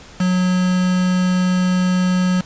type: tone with quantisation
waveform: triangle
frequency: 182.6 Hz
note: F#3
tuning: 23 cents flat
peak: -12 dBFS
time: 0.2-2.41 s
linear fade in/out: 5 ms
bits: 4
effects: pink hiss -41 dBFS RMS until 2.45 s + resampled to 16000 Hz